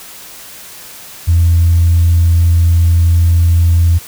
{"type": "tone", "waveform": "sine", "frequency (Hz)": 84.7, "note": "E2", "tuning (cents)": 48, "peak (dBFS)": -5, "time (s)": [1.27, 3.99], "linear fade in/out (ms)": 20, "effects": ["tanh soft clip ceiling -2 dBFS", "white hiss -33 dBFS RMS until 4.07 s"]}